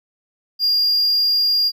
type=tone; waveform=triangle; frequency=4813 Hz; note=D8; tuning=42 cents sharp; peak=-13 dBFS; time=0.59-1.72 s; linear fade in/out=50 ms; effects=none